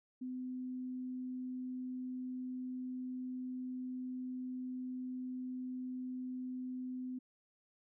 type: tone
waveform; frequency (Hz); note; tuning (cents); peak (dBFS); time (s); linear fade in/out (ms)
sine; 254.2; C4; -50; -39; 0.21-7.19; 10
effects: none